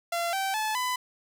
sawtooth tone with pitch steps, 684 / 775 / 865 / 1002 Hz, F5 / G5 / A5 / B5, -36 / -20 / -30 / +25 cents, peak -23 dBFS, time 0.12-0.96 s, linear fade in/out 5 ms, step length 210 ms, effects none

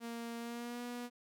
sawtooth tone with pitch glide, 233.1 to 242.4 Hz, A#3 to B3, 0 to -32 cents, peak -37 dBFS, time 0-1.1 s, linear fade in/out 50 ms, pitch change +68 cents, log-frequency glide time 0.38-0.82 s, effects none

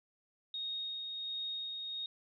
sine tone with tremolo, 3729 Hz, A#7, in tune, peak -36 dBFS, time 0.54-2.06 s, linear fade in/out 2 ms, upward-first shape sine, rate 1.4 Hz, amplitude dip 30%, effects none

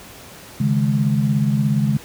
sine chord, C# suspended second, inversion none, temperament equal with one note detuned, 138.59 / 155.56 / 208.9 Hz, C#3 / D#3 / G#3, 0 / 0 / +10 cents, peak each -18 / -22 / -19 dBFS, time 0.6-1.97 s, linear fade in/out 5 ms, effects pink hiss -40 dBFS RMS until 2.04 s + high-pass 60 Hz 12 dB/octave

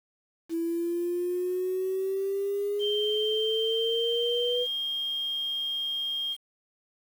sine exponential sweep, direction up, 329.6 to 493 Hz, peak -26 dBFS, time 0.49-4.67 s, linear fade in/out 50 ms
sine tone with pitch glide, 3141 to 3222 Hz, G7 to G7, +3 to +47 cents, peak -28 dBFS, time 2.79-6.37 s, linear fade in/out 50 ms, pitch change +44 cents, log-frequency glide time 4.5-4.67 s
effects 8-bit

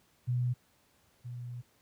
sine tone pair in turn, 123.47 / 121.91 Hz, B2 / B2, 0 / -22 cents, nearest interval unison, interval 22 cents, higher first, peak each -27 / -38 dBFS, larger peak first, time 0.27-0.54 / 1.24-1.62 s, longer second, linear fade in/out 20 ms, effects pink hiss -68 dBFS RMS until 1.81 s + high-pass 60 Hz 12 dB/octave

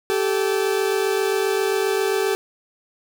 40% pulse tone pair together, 387.8 / 435.3 Hz, G4 / A4, -19 / -19 cents, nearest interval major second, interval 200 cents, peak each -20 / -22 dBFS, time 0.1-2.35 s, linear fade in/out 0 ms, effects none

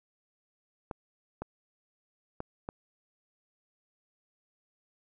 clicks, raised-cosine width 1 ms, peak -22 dBFS, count 4, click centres 0.912 / 1.42 / 2.404 / 2.689 s, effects none

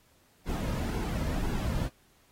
brown noise with flanger, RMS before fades -31 dBFS, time 0.45-1.9 s, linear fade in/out 50 ms, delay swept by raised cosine 1.6 to 2.7 ms, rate 1.9 Hz, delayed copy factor -0.5, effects pink hiss -65 dBFS RMS until 2.31 s + AAC 48 kbps

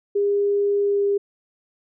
sine tone with pitch glide, 405 to 402.4 Hz, G#4 to G4, -43 to +45 cents, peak -17 dBFS, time 0.15-1.18 s, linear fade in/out 10 ms, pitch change -12 cents, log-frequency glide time 0.81-1.04 s, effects none

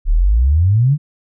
sine exponential sweep, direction up, 34 to 155.56 Hz, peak -9 dBFS, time 0.05-0.98 s, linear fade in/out 50 ms, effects none

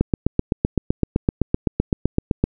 click train, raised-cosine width 3 ms, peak -3 dBFS, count 20, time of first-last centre 0.01-2.44 s, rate 7.82 Hz, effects none

